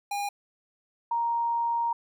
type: tone pair in turn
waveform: square / sine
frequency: 812 / 934.8 Hz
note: G#5 / A#5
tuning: -39 / +5 cents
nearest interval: major second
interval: 244 cents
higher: second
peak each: -29 / -24 dBFS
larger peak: second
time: 0.11-0.29 / 1.11-1.93 s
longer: second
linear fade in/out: 5 ms
effects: none